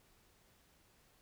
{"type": "silence", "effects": ["pink hiss -69 dBFS RMS until 1.21 s"]}